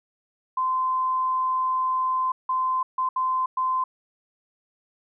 sine tone bursts at uneven times, 1033 Hz, C6, 22 cents flat, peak -21 dBFS, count 5, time 0.57-2.32 / 2.49-2.83 / 2.98-3.09 / 3.16-3.46 / 3.57-3.84 s, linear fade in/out 5 ms, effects none

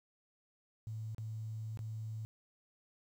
sine tone with dropouts, 110 Hz, A2, in tune, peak -39 dBFS, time 0.87-2.25 s, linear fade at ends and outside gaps 0 ms, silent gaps 1.147-1.182 / 1.773-1.791 s, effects 11-bit

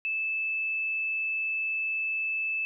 sine tone, 2624 Hz, E7, 9 cents flat, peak -27 dBFS, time 0.05-2.65 s, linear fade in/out 0 ms, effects none

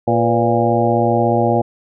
harmonic tone with a mistuned harmonic, 116.7 Hz, A#2, 2 cents sharp, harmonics 1 / 2 / 3 / 4 / 5 / 6 / 7, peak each -20 / -20 / -20 / -20 / -20 / -20 / -20 dBFS, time 0.07-1.62 s, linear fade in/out 10 ms, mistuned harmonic 4, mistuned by +81 cents, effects none

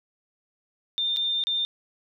sine tone with dropouts, 3606 Hz, A7, 42 cents sharp, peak -23 dBFS, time 0.98-1.65 s, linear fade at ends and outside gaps 0 ms, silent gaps 1.163-1.17 / 1.438-1.47 s, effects none

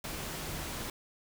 sine tone in noise, 155.6 Hz, D#3, in tune, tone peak -46 dBFS, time 0.2-0.63 s, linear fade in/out 2 ms, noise pink, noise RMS -39 dBFS, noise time 0.04-0.9 s, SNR -10 dB, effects none

